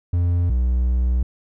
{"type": "tone pair in turn", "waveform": "triangle", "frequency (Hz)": [87.31, 61.74], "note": ["F2", "B1"], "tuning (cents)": [0, 0], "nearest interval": "tritone", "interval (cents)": 600, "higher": "first", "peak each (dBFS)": -14, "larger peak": "neither", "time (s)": [[0.13, 0.5], [0.5, 1.23]], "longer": "second", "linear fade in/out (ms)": 5, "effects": []}